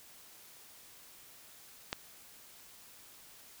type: click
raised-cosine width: 0.2 ms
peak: -16 dBFS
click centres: 1.929 s
effects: white hiss -56 dBFS RMS until 3.6 s